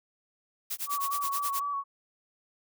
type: noise with tremolo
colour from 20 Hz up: blue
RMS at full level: -32 dBFS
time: 0.7-1.6 s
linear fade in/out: 10 ms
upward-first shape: sine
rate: 9.5 Hz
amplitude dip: 100%
type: tone with vibrato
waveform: sine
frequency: 1130 Hz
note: C#6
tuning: 33 cents sharp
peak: -29 dBFS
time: 0.86-1.84 s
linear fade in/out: 50 ms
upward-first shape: square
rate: 4 Hz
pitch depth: 26 cents each way
effects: none